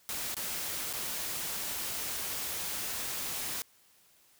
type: noise with dropouts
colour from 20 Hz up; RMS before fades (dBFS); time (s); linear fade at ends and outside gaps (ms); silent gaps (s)
white; -36; 0.09-3.62; 0; 0.344-0.367 / 0.929-0.936
effects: white hiss -64 dBFS RMS until 4.39 s